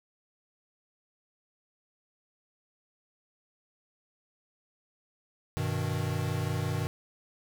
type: chord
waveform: square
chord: G augmented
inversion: none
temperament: equal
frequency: 98 / 123.47 / 155.56 Hz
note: G2 / B2 / D#3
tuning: 0 / 0 / 0 cents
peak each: -34 dBFS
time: 5.57-6.87 s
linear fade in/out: 0 ms
effects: none